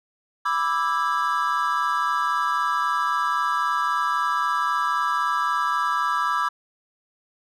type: chord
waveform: triangle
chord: E dominant seventh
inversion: second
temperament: equal with one note detuned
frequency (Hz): 987.8 / 1174.7 / 1318.5 / 1641.2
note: B5 / D6 / E6 / G#6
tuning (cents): 0 / 0 / 0 / -21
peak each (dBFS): -25 / -22 / -24 / -27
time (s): 0.45-6.49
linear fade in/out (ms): 10
effects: tanh soft clip ceiling -8 dBFS